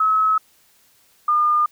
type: tone pair in turn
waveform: sine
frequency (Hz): 1287 / 1211.1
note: E6 / D#6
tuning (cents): -42 / -47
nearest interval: minor second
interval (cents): 105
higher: first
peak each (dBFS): -14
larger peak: neither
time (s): 0-0.38 / 1.28-1.66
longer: neither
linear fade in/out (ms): 5
effects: white hiss -57 dBFS RMS until 1.71 s